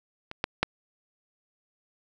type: clicks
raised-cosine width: 0.3 ms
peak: -21 / -9 / -6 dBFS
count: 3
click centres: 0.314 / 0.441 / 0.63 s
effects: none